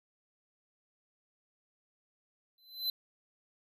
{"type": "tone with exponential growth", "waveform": "square", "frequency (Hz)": 4041, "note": "B7", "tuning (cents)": 39, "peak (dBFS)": -28, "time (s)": [2.58, 2.9], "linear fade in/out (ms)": 2, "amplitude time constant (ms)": 68, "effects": []}